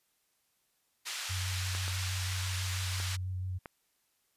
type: band-pass noise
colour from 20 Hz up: white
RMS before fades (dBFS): -39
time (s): 1.05-3.17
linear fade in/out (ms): 20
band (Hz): 1200 to 5900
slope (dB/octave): 12
type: tone with vibrato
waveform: sine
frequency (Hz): 92.5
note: F#2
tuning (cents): 0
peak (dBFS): -33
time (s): 1.29-3.59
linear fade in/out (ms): 20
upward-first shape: square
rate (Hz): 6.1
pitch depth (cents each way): 14
type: clicks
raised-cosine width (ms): 0.5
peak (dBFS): -27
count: 4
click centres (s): 1.75 / 1.88 / 3.001 / 3.658
effects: white hiss -75 dBFS RMS until 4.36 s + resampled to 32000 Hz